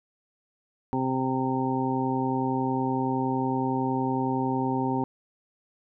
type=harmonic tone; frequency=130.81 Hz; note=C3; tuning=in tune; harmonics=1 / 2 / 3 / 4 / 6 / 7; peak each=-32 / -27 / -32 / -38 / -33 / -31 dBFS; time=0.93-5.04 s; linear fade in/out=0 ms; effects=none